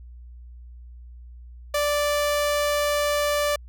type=tone; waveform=sawtooth; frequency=586 Hz; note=D5; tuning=4 cents flat; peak=-17 dBFS; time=1.74-3.56 s; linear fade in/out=5 ms; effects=added 60 Hz sine -40 dBFS peak until 3.68 s